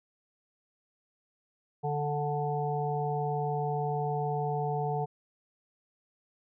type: harmonic tone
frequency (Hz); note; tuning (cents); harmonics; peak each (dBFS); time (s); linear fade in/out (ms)
146.83; D3; 0; 1 / 3 / 5 / 6; -32 / -34 / -33 / -38; 1.83-5.06; 20
effects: none